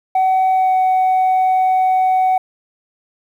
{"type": "tone with pitch glide", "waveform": "sine", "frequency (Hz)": [754, 748.4], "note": ["F#5", "F#5"], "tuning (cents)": [32, 20], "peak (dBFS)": -9, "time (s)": [0.15, 2.38], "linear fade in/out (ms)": 5, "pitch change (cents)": -12, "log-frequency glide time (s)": [0.52, 0.75], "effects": ["tanh soft clip ceiling -10 dBFS", "8-bit"]}